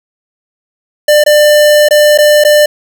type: tone with dropouts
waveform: square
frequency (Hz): 596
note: D5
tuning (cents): +25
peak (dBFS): -4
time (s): 1.08-2.66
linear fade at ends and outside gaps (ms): 5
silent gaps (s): 1.239-1.262 / 1.887-1.908 / 2.177-2.185 / 2.439-2.448
effects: 7-bit